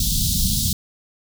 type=band-stop noise; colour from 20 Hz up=pink; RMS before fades=-20 dBFS; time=0-0.73 s; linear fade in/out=2 ms; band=220 to 3500 Hz; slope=48 dB/octave; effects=none